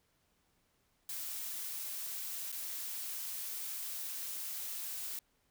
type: noise with dropouts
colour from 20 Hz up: blue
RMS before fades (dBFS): -41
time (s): 1.09-5.19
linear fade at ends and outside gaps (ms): 2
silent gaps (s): 2.519-2.525
effects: pink hiss -75 dBFS RMS until 5.5 s